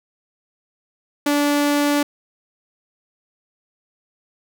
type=tone; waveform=sawtooth; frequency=290 Hz; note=D4; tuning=22 cents flat; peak=-12 dBFS; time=1.26-2.03 s; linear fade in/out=5 ms; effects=none